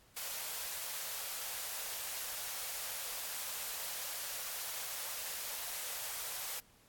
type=high-pass noise; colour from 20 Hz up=white; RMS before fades=-41 dBFS; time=0.16-6.6 s; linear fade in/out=10 ms; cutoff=470 Hz; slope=48 dB/octave; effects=pink hiss -65 dBFS RMS until 6.88 s + AAC 64 kbps